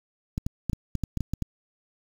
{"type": "clicks", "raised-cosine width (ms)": 5, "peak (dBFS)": -15, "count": 10, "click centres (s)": [0.379, 0.465, 0.697, 0.732, 0.953, 1.037, 1.173, 1.207, 1.336, 1.423], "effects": ["7-bit"]}